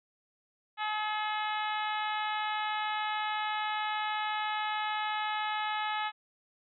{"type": "harmonic tone", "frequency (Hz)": 426.3, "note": "G#4", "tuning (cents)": 45, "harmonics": [2, 3, 4, 5, 6, 7, 8, 9], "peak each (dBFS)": [-33, -37, -39, -41, -43, -44, -45, -46], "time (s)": [0.77, 6.12], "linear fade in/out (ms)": 50, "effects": []}